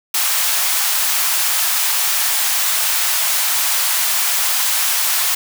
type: high-pass noise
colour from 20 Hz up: white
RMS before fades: -17 dBFS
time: 0.14-5.35 s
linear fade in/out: 5 ms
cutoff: 720 Hz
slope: 24 dB/octave
effects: none